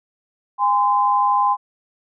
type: tone pair together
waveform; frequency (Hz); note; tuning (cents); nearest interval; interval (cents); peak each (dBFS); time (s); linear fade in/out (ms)
sine; 816.7 / 1029; G#5 / C6; -29 / -29; major third; 400; -18 / -16; 0.58-1.57; 50
effects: none